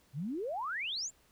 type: exponential sweep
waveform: sine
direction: up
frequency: 123.47 to 7700 Hz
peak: -34 dBFS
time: 0.13-1.11 s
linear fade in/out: 50 ms
effects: pink hiss -67 dBFS RMS until 1.31 s